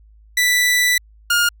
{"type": "tone pair in turn", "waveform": "sawtooth", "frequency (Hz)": [1975.5, 1418.8], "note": ["B6", "F6"], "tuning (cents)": [0, 27], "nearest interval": "tritone", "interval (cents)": 573, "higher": "first", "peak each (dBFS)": -10, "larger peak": "neither", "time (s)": [[0.37, 0.98], [1.3, 1.49]], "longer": "first", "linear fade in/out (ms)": 5, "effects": ["added 53 Hz sine -45 dBFS peak until 1.6 s"]}